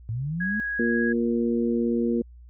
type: linear sweep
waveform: sine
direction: up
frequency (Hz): 105.8 to 220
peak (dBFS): -26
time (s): 0.09-0.6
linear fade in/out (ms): 0
type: tone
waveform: sine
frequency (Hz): 1656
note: G#6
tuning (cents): -5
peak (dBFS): -26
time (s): 0.4-1.13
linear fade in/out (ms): 10
type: harmonic tone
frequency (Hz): 117.6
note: A#2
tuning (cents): +16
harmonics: 2 / 3 / 4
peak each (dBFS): -23 / -27 / -29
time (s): 0.79-2.22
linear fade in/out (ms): 5
effects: added 60 Hz sine -44 dBFS peak until 2.49 s

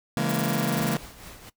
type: chord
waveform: sawtooth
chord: A# half-diminished seventh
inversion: first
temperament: just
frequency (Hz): 139.85 / 167.82 / 209.8 / 233.1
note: C#3 / E3 / G#3 / A#3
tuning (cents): +16 / +31 / +18 / 0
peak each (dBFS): -25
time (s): 0.17-0.97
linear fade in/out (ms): 0
type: noise bursts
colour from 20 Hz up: blue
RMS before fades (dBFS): -34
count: 14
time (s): 0.29-0.941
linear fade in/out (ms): 2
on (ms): 27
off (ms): 21
type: noise with tremolo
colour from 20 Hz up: pink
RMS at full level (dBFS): -42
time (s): 0.74-1.5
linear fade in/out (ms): 10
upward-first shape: triangle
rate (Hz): 4.2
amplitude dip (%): 60
effects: noise-tail reverb RT60 0.1 s tail -18 dB re dry

